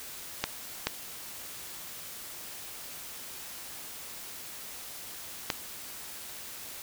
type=clicks; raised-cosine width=0.2 ms; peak=-9 dBFS; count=3; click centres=0.44 / 0.87 / 5.502 s; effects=white hiss -43 dBFS RMS until 6.82 s